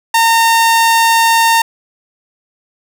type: tone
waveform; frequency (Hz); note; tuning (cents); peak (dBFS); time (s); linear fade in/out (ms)
sawtooth; 914; A#5; -34; -4; 0.14-1.62; 5
effects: none